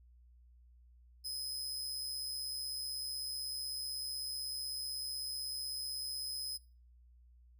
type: tone with amplitude modulation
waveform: sawtooth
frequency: 5070 Hz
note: D#8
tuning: 32 cents sharp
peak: -33 dBFS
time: 1.24-6.58 s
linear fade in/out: 20 ms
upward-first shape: sine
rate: 136 Hz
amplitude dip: 55%
effects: noise-tail reverb RT60 0.4 s tail -21 dB re dry + added 60 Hz sine -59 dBFS peak until 7.59 s